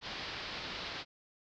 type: low-pass noise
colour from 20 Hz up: white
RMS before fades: -42 dBFS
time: 0.01-1.05 s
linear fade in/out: 50 ms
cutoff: 4800 Hz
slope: 48 dB/octave
effects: none